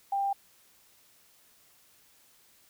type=tone; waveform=sine; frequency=793 Hz; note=G5; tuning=20 cents sharp; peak=-26 dBFS; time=0.12-0.33 s; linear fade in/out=5 ms; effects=white hiss -62 dBFS RMS until 2.69 s